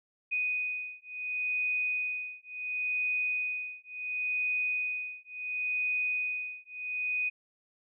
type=beating tone pair; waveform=sine; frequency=2489 / 2489.71 Hz; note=D#7 / D#7; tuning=0 / 0 cents; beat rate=0.71 Hz; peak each=-33 / -33 dBFS; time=0.31-7.3 s; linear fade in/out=20 ms; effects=none